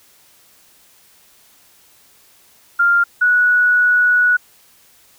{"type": "tone pair in turn", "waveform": "sine", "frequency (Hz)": [1396.9, 1468], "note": ["F6", "F#6"], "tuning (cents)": [0, -14], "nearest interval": "minor second", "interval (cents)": 86, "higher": "second", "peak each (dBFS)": -10, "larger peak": "neither", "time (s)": [[2.79, 3.04], [3.21, 4.37]], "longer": "second", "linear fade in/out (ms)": 10, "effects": ["white hiss -51 dBFS RMS until 5.18 s"]}